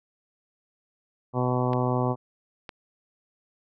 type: harmonic tone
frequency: 125.3 Hz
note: B2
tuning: 25 cents sharp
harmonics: 1 / 2 / 3 / 4 / 5 / 6 / 7 / 8 / 9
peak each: -26 / -29 / -31 / -32 / -33 / -34 / -34 / -35 / -36 dBFS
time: 1.33-2.16 s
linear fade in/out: 50 ms
type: clicks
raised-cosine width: 0.3 ms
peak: -21 dBFS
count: 2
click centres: 1.733 / 2.692 s
effects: none